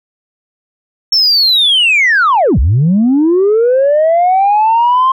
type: linear two-way sweep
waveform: sine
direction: down then up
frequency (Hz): 5460 to 55 to 1063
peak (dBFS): -5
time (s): 1.12-5.12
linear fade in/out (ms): 5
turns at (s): 2.59
effects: tanh soft clip ceiling -4 dBFS